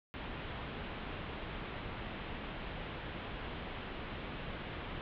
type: low-pass noise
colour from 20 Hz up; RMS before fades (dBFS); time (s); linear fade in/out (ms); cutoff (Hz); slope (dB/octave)
pink; -43; 0.14-5.01; 0; 3500; 48
effects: none